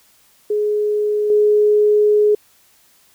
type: tone with level steps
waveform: sine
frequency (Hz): 419.6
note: G#4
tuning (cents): +18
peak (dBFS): -15 / -10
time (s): 0.5-2.35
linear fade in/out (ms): 5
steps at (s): 1.3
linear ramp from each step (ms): 2
effects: white hiss -54 dBFS RMS until 3.14 s